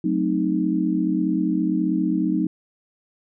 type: chord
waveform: sine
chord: F# diminished seventh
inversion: none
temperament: equal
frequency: 185 / 220 / 261.6 / 311.1 Hz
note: F#3 / A3 / C4 / Eb4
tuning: 0 / 0 / 0 / 0 cents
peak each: -24 / -27 / -26 / -22 dBFS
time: 0.04-2.47 s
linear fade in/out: 5 ms
effects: none